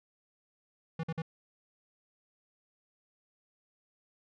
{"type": "tone bursts", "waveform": "square", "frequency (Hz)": 162.7, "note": "E3", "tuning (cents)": -22, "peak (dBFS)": -33, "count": 3, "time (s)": [0.99, 1.22], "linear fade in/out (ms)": 5, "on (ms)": 44, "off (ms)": 49, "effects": ["low-pass 3000 Hz 12 dB/octave"]}